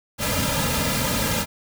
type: noise with comb filter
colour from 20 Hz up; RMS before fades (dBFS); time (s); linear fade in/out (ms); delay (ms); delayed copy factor
pink; -23; 0.18-1.46; 50; 2.7; -1
effects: none